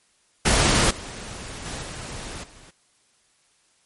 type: noise with level steps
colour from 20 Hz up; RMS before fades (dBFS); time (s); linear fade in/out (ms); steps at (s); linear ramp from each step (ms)
pink; -18 / -36 / -32 / -35 / -48; 0.45-2.71; 10; 0.9 / 1.65 / 1.82 / 2.43; 10
effects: white hiss -63 dBFS RMS until 3.85 s + MP3 48 kbps